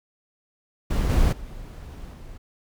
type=noise with level steps; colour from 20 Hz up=brown; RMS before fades=-22 / -19 / -38 / -40 dBFS; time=0.9-2.38 s; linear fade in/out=10 ms; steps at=1.09 / 1.32 / 2.13 s; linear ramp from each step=10 ms; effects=none